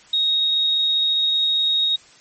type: tone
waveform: sine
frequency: 3755 Hz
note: A#7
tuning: 12 cents sharp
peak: -16 dBFS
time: 0.13-1.96 s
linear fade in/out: 5 ms
effects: white hiss -49 dBFS RMS until 2.2 s + MP3 32 kbps